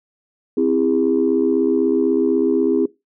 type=chord; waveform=sine; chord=C augmented; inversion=none; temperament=equal with one note detuned; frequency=261.6 / 329.6 / 405.8 Hz; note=C4 / E4 / G#4; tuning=0 / 0 / -40 cents; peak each=-18 dBFS; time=0.57-2.86 s; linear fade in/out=5 ms; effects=noise-tail reverb RT60 0.2 s tail -20 dB re dry + tanh soft clip ceiling -6 dBFS